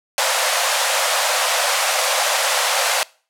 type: high-pass noise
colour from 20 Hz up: pink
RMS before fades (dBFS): -18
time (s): 0.18-3.03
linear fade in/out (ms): 0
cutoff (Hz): 510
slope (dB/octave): 96
effects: noise-tail reverb RT60 0.4 s tail -23 dB re dry + low-pass 11000 Hz 12 dB/octave